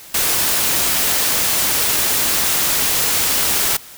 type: noise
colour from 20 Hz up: white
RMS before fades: -17 dBFS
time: 0.14-3.77 s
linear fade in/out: 5 ms
effects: white hiss -39 dBFS RMS until 3.97 s